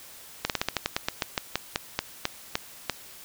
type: slowing click train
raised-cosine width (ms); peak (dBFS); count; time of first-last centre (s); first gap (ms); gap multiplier
0.2; -7; 17; 0.45-2.897; 48; 1.14
effects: white hiss -47 dBFS RMS until 3.24 s